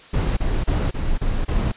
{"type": "noise bursts", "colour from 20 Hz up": "brown", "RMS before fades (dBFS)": -20, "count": 6, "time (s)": [0.13, 1.72], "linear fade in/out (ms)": 10, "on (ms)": 240, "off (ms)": 30, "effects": ["white hiss -45 dBFS RMS until 1.76 s", "resampled to 8000 Hz"]}